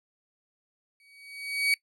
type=tone with exponential growth; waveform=35% pulse; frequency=2260 Hz; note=C#7; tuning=33 cents sharp; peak=-18 dBFS; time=1-1.74 s; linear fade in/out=1 ms; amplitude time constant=160 ms; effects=noise-tail reverb RT60 0.1 s tail -22 dB re dry + low-pass 12000 Hz 12 dB/octave